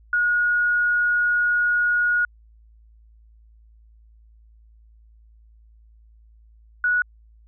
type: tone pair in turn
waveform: sine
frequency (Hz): 1446 / 1465.3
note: F#6 / F#6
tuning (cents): -40 / -17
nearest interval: unison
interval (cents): 23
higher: second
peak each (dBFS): -17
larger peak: neither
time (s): 0.13-2.25 / 6.84-7.02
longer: first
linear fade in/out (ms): 2
effects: added 55 Hz sine -49 dBFS peak until 7.47 s